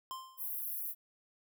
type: tone with exponential decay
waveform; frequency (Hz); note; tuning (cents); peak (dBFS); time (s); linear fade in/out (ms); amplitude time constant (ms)
square; 1046.5; C6; 0; -38; 0.11-0.57; 0; 100
type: high-pass noise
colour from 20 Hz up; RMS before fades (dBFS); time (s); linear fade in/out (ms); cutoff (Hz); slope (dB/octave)
pink; -39; 0.37-0.95; 50; 11000; 96
effects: none

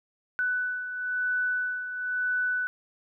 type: beating tone pair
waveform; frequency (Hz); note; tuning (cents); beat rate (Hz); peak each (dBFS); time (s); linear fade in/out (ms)
sine; 1492 / 1493; F#6 / F#6; +14 / +15; 1; -27 / -34; 0.39-2.67; 0
effects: none

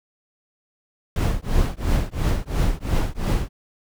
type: noise with tremolo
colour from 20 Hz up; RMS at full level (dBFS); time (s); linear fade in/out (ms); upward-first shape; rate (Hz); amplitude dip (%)
brown; -17; 1.16-3.49; 2; triangle; 2.9; 100
effects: none

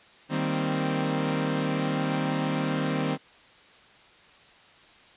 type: chord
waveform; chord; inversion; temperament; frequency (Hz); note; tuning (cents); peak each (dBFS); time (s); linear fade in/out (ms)
sawtooth; C minor seventh; first; equal; 155.56 / 196 / 233.1 / 261.6; Eb3 / G3 / Bb3 / C4; 0 / 0 / 0 / 0; -25 / -29 / -31 / -25; 0.29-3.18; 50
effects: white hiss -54 dBFS RMS until 5.16 s + resampled to 8000 Hz

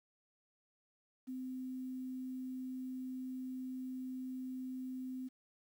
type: tone with quantisation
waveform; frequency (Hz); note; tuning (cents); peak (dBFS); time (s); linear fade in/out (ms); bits
sine; 257; C4; -31; -40; 1.27-5.29; 20; 11
effects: none

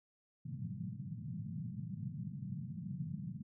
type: band-pass noise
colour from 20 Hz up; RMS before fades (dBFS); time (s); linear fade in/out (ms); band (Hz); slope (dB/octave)
pink; -43; 0.45-3.43; 10; 110 to 200; 48
effects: none

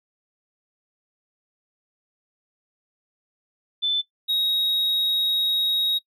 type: tone pair in turn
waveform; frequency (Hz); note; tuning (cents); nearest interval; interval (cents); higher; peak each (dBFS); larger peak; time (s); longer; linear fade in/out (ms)
sine / triangle; 3520 / 3785; A7 / A#7; 0 / +26; minor second; 126; second; -19; neither; 3.82-4.02 / 4.28-5.99; second; 20
effects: noise-tail reverb RT60 0.1 s tail -18 dB re dry

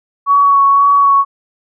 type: tone with vibrato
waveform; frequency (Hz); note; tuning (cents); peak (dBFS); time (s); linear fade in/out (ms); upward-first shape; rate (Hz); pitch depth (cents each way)
sine; 1120; C#6; +18; -6; 0.26-1.25; 50; sine; 1.9; 15
effects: none

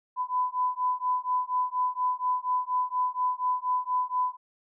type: beating tone pair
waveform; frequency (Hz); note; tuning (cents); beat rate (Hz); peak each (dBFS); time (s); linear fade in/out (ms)
sine; 1000 / 1004.2; B5 / B5; +21 / +29; 4.2; -28; 0.16-4.37; 50
effects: none

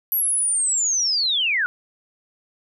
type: linear sweep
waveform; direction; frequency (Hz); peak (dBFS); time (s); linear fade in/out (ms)
sine; down; 11840 to 1396.9; -18; 0.12-1.66; 0
effects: none

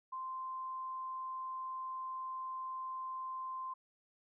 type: tone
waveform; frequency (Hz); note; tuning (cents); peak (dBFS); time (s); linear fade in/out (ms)
sine; 1042; C6; -7; -39; 0.12-3.74; 10
effects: none

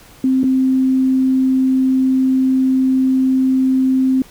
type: tone with dropouts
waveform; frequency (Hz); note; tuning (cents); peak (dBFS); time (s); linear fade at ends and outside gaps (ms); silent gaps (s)
sine; 261.6; C4; 0; -11; 0.24-4.22; 2; 0.433-0.44
effects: pink hiss -44 dBFS RMS until 4.3 s

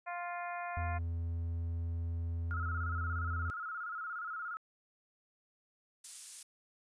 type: harmonic tone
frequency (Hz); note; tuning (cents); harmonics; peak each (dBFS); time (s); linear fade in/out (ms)
350; F4; +4; 2 / 3 / 4 / 5 / 6 / 7; -40 / -44 / -46 / -48 / -50 / -51; 0.06-0.99; 20
type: tone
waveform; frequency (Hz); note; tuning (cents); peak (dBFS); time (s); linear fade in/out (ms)
triangle; 84; E2; +33; -32; 0.77-3.5; 0
type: tone with vibrato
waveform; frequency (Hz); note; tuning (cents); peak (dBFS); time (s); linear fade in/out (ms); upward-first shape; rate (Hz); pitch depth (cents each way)
sine; 1354; E6; +46; -38; 2.51-4.57; 0; square; 17; 76
type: noise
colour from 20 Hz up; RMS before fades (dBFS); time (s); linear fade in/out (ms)
violet; -41; 6.04-6.43; 5
effects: resampled to 22050 Hz

